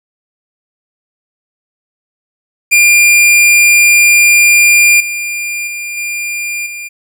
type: tone with level steps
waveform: 45% pulse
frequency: 2400 Hz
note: D7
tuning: 37 cents sharp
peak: -4 / -16 / -19 / -16 / -22 dBFS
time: 2.71-6.89 s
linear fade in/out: 20 ms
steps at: 5 / 5.67 / 5.97 / 6.66 s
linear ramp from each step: 5 ms
effects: none